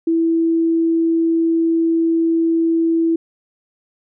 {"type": "tone", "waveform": "sine", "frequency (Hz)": 329.6, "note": "E4", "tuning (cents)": 0, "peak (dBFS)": -13, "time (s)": [0.07, 3.16], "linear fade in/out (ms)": 5, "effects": []}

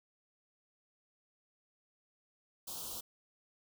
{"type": "band-stop noise", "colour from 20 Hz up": "white", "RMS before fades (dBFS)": -43, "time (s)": [2.67, 3.01], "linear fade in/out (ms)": 10, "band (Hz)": [1300, 3000], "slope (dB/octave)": 48, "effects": []}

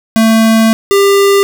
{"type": "tone pair in turn", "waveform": "square", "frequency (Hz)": [223.3, 397.9], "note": ["A3", "G4"], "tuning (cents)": [26, 26], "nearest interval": "minor seventh", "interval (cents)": 1000, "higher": "second", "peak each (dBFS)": -6, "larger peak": "neither", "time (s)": [[0.16, 0.73], [0.91, 1.43]], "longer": "first", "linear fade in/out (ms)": 0, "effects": []}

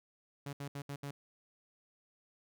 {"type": "tone bursts at uneven times", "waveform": "sawtooth", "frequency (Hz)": 141.6, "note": "C#3", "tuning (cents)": 37, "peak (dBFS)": -36, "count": 5, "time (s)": [[0.46, 0.53], [0.6, 0.68], [0.75, 0.82], [0.89, 0.96], [1.03, 1.11]], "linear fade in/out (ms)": 5, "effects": []}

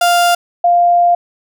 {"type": "tone pair in turn", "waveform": ["35% pulse", "sine"], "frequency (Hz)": [698.5, 698.5], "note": ["F5", "F5"], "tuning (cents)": [0, 0], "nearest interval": "unison", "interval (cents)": 0, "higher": "neither", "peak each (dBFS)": -7, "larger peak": "neither", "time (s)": [[0.01, 0.35], [0.64, 1.15]], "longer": "second", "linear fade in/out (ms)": 5, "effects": []}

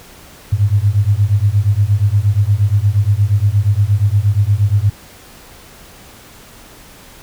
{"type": "beating tone pair", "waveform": "sine", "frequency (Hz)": [98.1, 106.6], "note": ["G2", "G#2"], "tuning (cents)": [2, 46], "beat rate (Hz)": 8.5, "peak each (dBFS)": -13, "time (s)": [0.52, 4.9], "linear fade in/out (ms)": 10, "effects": ["pink hiss -40 dBFS RMS until 7.22 s"]}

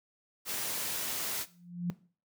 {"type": "noise", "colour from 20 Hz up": "white", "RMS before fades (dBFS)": -35, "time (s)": [0.45, 1.46], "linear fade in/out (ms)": 50}
{"type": "tone with exponential growth", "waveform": "sine", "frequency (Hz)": 175.1, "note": "F3", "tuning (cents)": 5, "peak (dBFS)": -26, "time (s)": [1.47, 1.9], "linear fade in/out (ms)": 0, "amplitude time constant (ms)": 93}
{"effects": ["noise-tail reverb RT60 0.4 s tail -17 dB re dry", "high-pass 100 Hz 12 dB/octave"]}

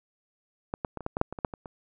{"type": "clicks", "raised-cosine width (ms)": 1, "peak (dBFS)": [-16, -15, -21, -25, -16, -15, -7, -22, -23, -11, -23, -26], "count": 12, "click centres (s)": [0.739, 0.848, 0.973, 1.007, 1.064, 1.169, 1.214, 1.326, 1.388, 1.448, 1.538, 1.658], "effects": []}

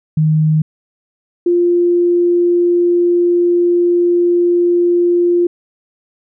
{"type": "tone pair in turn", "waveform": "sine", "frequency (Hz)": [155.56, 349.2], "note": ["D#3", "F4"], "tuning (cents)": [0, 0], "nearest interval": "octave + major second", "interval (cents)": 1400, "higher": "second", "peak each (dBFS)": -9, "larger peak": "neither", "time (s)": [[0.17, 0.62], [1.46, 5.47]], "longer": "second", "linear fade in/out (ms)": 5, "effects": []}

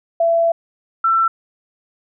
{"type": "tone pair in turn", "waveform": "sine", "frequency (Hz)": [670, 1340], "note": ["E5", "E6"], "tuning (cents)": [28, 28], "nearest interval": "octave", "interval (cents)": 1200, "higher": "second", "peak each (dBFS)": -12, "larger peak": "neither", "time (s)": [[0.2, 0.52], [1.04, 1.28]], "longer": "first", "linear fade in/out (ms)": 5, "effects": []}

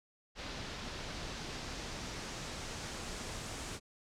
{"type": "noise with low-pass filter sweep", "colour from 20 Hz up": "pink", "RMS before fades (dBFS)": -43, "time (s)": [0.35, 3.8], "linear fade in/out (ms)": 50, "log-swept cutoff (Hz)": [4600, 7900], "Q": 1.3, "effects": []}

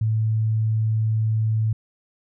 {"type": "tone", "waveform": "sine", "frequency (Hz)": 110, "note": "A2", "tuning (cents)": 0, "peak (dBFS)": -18, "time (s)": [0.01, 1.73], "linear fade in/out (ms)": 5, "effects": []}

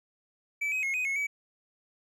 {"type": "tone with pitch steps", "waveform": "triangle", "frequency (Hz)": [2309, 2529, 2164, 2504, 2182, 2280], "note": ["D7", "D#7", "C#7", "D#7", "C#7", "C#7"], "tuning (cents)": [-30, 28, -42, 10, -28, 48], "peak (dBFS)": -26, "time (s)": [0.61, 1.27], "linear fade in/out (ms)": 10, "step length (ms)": 110, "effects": []}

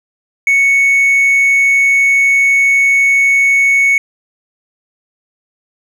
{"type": "tone with hard clipping", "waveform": "sine", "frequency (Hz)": 2217, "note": "C#7", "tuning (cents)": 0, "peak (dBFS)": -8, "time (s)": [0.47, 3.98], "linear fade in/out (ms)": 2, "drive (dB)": 2, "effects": []}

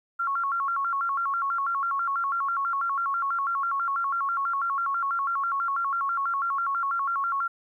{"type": "tone with vibrato", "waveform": "sine", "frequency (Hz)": 1233, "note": "D#6", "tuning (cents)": -16, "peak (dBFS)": -24, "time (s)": [0.19, 7.48], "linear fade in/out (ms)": 10, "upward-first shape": "square", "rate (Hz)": 6.1, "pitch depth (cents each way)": 190, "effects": ["11-bit"]}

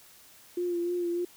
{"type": "tone with vibrato", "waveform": "sine", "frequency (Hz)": 349.2, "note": "F4", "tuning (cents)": 0, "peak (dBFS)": -27, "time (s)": [0.57, 1.25], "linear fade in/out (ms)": 5, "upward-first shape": "sine", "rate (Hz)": 3.3, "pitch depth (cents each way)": 28, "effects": ["white hiss -55 dBFS RMS until 1.36 s"]}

